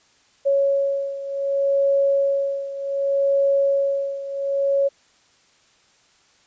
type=beating tone pair; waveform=sine; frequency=554.4 / 555.06 Hz; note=C#5 / C#5; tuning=0 / +2 cents; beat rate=0.66 Hz; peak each=-19 / -23 dBFS; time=0.45-4.89 s; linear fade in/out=20 ms; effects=white hiss -58 dBFS RMS until 6.46 s + resampled to 16000 Hz

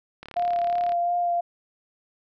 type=click train; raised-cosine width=0.3 ms; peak=-23 dBFS; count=26; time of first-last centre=0.23-0.921 s; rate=36.2 Hz
type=tone with vibrato; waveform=sine; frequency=698.5 Hz; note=F5; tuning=in tune; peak=-21 dBFS; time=0.36-1.41 s; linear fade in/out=10 ms; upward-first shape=sine; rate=2.8 Hz; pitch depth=14 cents each way
effects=none

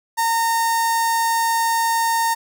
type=tone with notch filter; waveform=sawtooth; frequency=917 Hz; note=A#5; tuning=29 cents flat; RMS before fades=-19 dBFS; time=0.17-2.35 s; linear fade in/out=20 ms; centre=3000 Hz; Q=1.1; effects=none

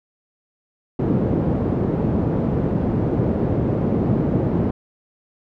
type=band-pass noise; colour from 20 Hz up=pink; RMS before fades=-20 dBFS; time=0.99-4.71 s; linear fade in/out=5 ms; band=110 to 380 Hz; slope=12 dB/octave; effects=none

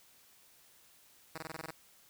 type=tone bursts; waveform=5% pulse; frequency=160 Hz; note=D#3; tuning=49 cents sharp; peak=-29 dBFS; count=8; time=1.35-1.706 s; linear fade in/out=2 ms; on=27 ms; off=20 ms; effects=white hiss -63 dBFS RMS until 2.09 s

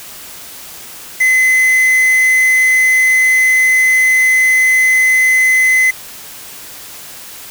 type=tone with quantisation; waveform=triangle; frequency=2037 Hz; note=C7; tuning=47 cents flat; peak=-6 dBFS; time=1.2-5.91 s; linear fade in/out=10 ms; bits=4; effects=white hiss -32 dBFS RMS until 7.5 s

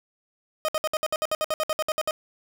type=tone bursts; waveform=30% pulse; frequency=622.3 Hz; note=D#5; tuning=in tune; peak=-20 dBFS; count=16; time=0.65-2.109 s; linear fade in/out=0 ms; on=34 ms; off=61 ms; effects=none

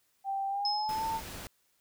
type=tone with pitch glide; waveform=sine; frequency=784 to 895.4 Hz; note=G5 to A5; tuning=0 to +30 cents; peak=-30 dBFS; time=0.24-1.21 s; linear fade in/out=50 ms; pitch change=+230 cents; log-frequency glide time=0.48-1.06 s
type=tone with exponential decay; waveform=sine; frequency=5160 Hz; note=E8; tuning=38 cents flat; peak=-27 dBFS; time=0.65-1.3 s; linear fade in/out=2 ms; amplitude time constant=140 ms
type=noise; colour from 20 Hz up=pink; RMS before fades=-43 dBFS; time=0.89-1.47 s; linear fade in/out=0 ms
effects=white hiss -72 dBFS RMS until 1.8 s

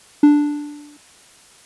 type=tone with exponential decay; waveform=triangle; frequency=293.7 Hz; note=D4; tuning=in tune; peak=-3 dBFS; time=0.23-0.97 s; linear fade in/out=5 ms; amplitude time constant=160 ms; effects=white hiss -48 dBFS RMS until 1.65 s + resampled to 24000 Hz

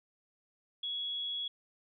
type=tone; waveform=sine; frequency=3351 Hz; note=G#7; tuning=15 cents sharp; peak=-34 dBFS; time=0.83-1.48 s; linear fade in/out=5 ms; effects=none

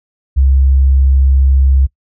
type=tone; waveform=sine; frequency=67.1 Hz; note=C2; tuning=44 cents sharp; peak=-6 dBFS; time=0.36-1.87 s; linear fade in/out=20 ms; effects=noise-tail reverb RT60 0.1 s tail -23 dB re dry

